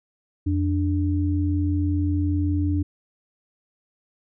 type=tone pair together; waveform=sine; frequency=87.32 / 293.7 Hz; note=F2 / D4; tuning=0 / 0 cents; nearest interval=octave + major sixth; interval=2100 cents; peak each=-21 / -24 dBFS; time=0.46-2.83 s; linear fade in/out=10 ms; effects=none